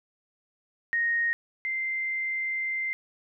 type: tone pair in turn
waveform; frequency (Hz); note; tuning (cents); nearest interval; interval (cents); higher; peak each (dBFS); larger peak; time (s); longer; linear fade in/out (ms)
sine; 1864.7 / 2085; A#6 / C7; 0 / -7; major second; 193; second; -23 / -27; first; 0.93-1.33 / 1.65-2.93; second; 0
effects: none